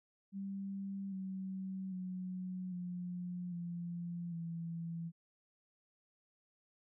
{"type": "tone with pitch steps", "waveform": "sine", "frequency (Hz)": [196, 189.87, 183.93, 178.18, 172.61, 167.21], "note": ["G3", "F#3", "F#3", "F3", "F3", "E3"], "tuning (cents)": [0, 45, -10, 35, -20, 25], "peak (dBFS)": -39, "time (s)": [0.32, 5.12], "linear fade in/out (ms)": 50, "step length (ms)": 800, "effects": []}